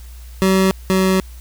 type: tone pair in turn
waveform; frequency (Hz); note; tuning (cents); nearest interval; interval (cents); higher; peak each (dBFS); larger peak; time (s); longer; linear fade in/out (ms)
25% pulse; 190 / 188.58; F#3 / F#3; +46 / +33; unison; 13; first; -8 / -9; first; 0.42-0.71 / 0.9-1.2; second; 0
effects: added 60 Hz sine -33 dBFS peak until 1.4 s + white hiss -47 dBFS RMS until 1.4 s